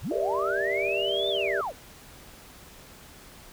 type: linear two-way sweep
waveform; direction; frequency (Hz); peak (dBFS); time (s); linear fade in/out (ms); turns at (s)
sine; up then down; 43.73 to 3612 to 411.5; -28; 0.01-1.73; 50; 1.29
type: chord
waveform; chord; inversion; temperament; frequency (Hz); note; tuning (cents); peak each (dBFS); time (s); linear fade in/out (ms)
sine; E half-diminished seventh; first; just; 395.6 / 474.7 / 593.3 / 659.3; G4 / Bb4 / D5 / E5; +16 / +31 / +18 / 0; -30 / -34 / -30 / -33; 0.11-1.61; 2
effects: pink hiss -49 dBFS RMS until 3.52 s